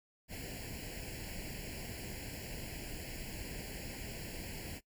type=noise with comb filter; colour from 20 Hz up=pink; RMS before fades=-44 dBFS; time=0.28-4.81 s; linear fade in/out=50 ms; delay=0.41 ms; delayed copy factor=+1; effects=noise-tail reverb RT60 0.1 s tail -20 dB re dry